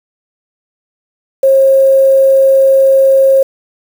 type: tone with quantisation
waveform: sine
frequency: 538 Hz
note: C5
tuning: 48 cents sharp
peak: -4 dBFS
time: 1.43-3.43 s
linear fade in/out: 5 ms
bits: 5
effects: none